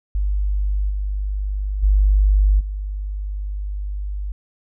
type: tone with level steps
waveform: sine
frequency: 49.88 Hz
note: G1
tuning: 31 cents sharp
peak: -17 / -20 / -11 / -23 dBFS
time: 0.15-4.32 s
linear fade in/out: 0 ms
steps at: 0.89 / 1.82 / 2.59 s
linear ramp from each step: 20 ms
effects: none